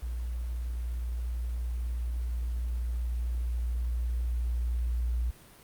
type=tone with level ramp; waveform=sine; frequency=59.6 Hz; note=A#1; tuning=39 cents sharp; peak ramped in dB=-31 to -26 dBFS; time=0.02-5.31 s; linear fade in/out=10 ms; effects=pink hiss -54 dBFS RMS until 5.63 s + Opus 32 kbps